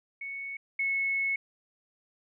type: tone pair in turn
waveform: sine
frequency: 2215 / 2195 Hz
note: C#7 / C#7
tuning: -2 / -18 cents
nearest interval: unison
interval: 16 cents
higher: first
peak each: -35 / -26 dBFS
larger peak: second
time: 0.21-0.57 / 0.79-1.36 s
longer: second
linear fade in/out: 5 ms
effects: none